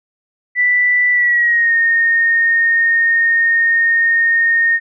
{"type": "tone with pitch glide", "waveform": "sine", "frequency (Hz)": [1975.5, 1843.2], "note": ["B6", "A#6"], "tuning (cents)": [0, -20], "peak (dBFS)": -10, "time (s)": [0.55, 4.8], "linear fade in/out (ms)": 50, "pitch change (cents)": -120, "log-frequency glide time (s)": [1.11, 1.74], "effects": []}